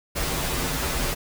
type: noise with comb filter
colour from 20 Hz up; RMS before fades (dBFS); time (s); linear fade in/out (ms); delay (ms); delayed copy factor
pink; -26; 0.15-1.15; 20; 9.6; -0.9
effects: none